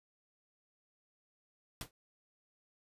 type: noise with exponential decay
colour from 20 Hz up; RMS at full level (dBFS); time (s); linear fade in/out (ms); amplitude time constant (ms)
pink; -37; 1.81-1.91; 1; 20
effects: resampled to 32000 Hz